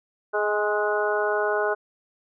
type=harmonic tone with a mistuned harmonic; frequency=209.6 Hz; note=G#3; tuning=16 cents sharp; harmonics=2 / 3 / 4 / 5 / 6 / 7; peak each=-25 / -27 / -30 / -32 / -33 / -28 dBFS; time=0.33-1.75 s; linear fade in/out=20 ms; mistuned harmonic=4; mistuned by=-19 cents; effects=none